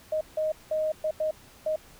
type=tone bursts at uneven times; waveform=sine; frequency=622.3 Hz; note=D#5; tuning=in tune; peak=-24 dBFS; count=6; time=0.12-0.21 / 0.37-0.52 / 0.71-0.92 / 1.04-1.11 / 1.2-1.31 / 1.66-1.76 s; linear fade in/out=5 ms; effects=pink hiss -53 dBFS RMS until 1.99 s